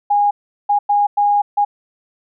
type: tone bursts at uneven times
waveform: sine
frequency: 820 Hz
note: G#5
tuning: 22 cents flat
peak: -11 dBFS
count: 5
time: 0.1-0.31 / 0.69-0.79 / 0.89-1.07 / 1.17-1.42 / 1.57-1.65 s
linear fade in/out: 10 ms
effects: none